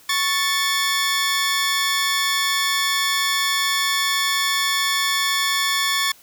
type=tone pair together; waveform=15% pulse; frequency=1108.7 / 1760 Hz; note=C#6 / A6; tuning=0 / 0 cents; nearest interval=minor sixth; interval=800 cents; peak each=-15 dBFS; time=0.09-6.12 s; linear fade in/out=5 ms; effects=white hiss -50 dBFS RMS until 6.22 s